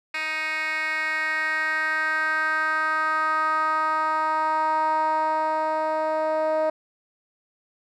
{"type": "tone with band-pass filter sweep", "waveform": "10% pulse", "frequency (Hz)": 313, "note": "D#4", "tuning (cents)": 10, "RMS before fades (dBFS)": -24, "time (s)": [0.14, 6.7], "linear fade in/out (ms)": 5, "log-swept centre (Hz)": [2500, 650], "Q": 3.7, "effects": []}